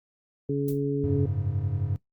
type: harmonic tone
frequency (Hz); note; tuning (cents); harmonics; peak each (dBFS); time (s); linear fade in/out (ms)
141; C#3; +30; 1 / 2 / 3; -28 / -28 / -28; 0.49-1.26; 5
type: noise with exponential decay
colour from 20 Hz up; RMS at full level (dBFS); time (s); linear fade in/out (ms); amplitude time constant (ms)
violet; -36; 0.68-0.81; 2; 27
type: chord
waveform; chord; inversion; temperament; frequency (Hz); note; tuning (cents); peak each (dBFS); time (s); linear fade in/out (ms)
triangle; F# suspended second; none; equal; 92.5 / 103.83 / 138.59; F#2 / G#2 / C#3; 0 / 0 / 0; -28 / -27 / -29; 1.04-1.96; 0
effects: noise-tail reverb RT60 0.1 s tail -18 dB re dry + Opus 32 kbps